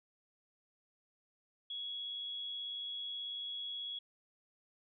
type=tone with amplitude modulation; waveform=sine; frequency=3345 Hz; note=G#7; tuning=12 cents sharp; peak=-38 dBFS; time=1.7-3.99 s; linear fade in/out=5 ms; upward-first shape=sine; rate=98.3 Hz; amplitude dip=25%; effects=none